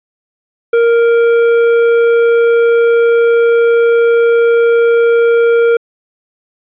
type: tone with tanh clipping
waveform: triangle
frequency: 466.2 Hz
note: A#4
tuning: in tune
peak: -8 dBFS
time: 0.73-5.77 s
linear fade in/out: 5 ms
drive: 14 dB
effects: resampled to 8000 Hz